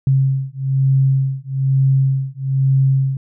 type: beating tone pair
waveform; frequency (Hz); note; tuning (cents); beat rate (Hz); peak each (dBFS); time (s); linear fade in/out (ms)
sine; 134 / 135.1; C3 / C#3; +42 / -44; 1.1; -16; 0.07-3.17; 2
effects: none